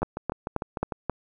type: two click trains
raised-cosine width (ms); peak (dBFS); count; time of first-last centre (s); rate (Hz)
1; -11 / -16; 5 / 7; 0.03-1.097 / 0.02-0.922; 3.75 / 6.65
effects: none